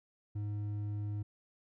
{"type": "tone with hard clipping", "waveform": "sine", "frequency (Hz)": 103.83, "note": "G#2", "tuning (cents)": 0, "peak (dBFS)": -36, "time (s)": [0.35, 1.23], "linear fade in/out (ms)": 10, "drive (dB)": 5, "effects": []}